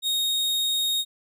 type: tone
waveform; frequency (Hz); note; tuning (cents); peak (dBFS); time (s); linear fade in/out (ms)
40% pulse; 3729; A#7; 0; -21; 0.02-1.05; 50
effects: none